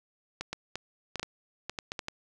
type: clicks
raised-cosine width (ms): 0.2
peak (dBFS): -17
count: 11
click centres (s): 0.41 / 0.53 / 0.756 / 1.157 / 1.196 / 1.23 / 1.696 / 1.788 / 1.919 / 1.992 / 2.084
effects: none